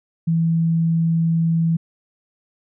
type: tone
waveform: sine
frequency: 164.81 Hz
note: E3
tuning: in tune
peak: -15 dBFS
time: 0.27-1.77 s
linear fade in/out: 10 ms
effects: none